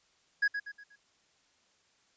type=tone with echo; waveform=triangle; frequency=1661.2 Hz; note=G#6; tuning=in tune; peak=-22 dBFS; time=0.42-0.48 s; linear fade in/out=10 ms; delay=120 ms; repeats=4; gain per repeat=-8 dB; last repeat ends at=0.96 s; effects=white hiss -69 dBFS RMS until 2.16 s + resampled to 16000 Hz